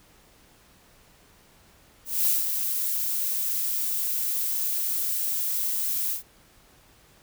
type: noise with ADSR envelope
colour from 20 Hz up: violet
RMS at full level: -21 dBFS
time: 2.05-6.23 s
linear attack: 220 ms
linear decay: 150 ms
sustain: -6 dB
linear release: 120 ms
effects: pink hiss -57 dBFS RMS until 7.22 s